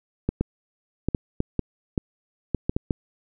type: clicks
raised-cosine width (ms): 3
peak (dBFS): -9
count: 11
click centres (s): 0.29 / 0.41 / 1.086 / 1.148 / 1.404 / 1.593 / 1.978 / 2.547 / 2.695 / 2.765 / 2.908
effects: none